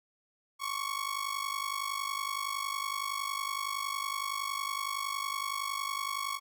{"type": "ring-modulated tone", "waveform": "sawtooth", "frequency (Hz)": 1108.7, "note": "C#6", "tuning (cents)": 0, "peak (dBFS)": -26, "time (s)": [0.59, 6.4], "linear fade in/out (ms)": 50, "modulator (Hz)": 25.4, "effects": []}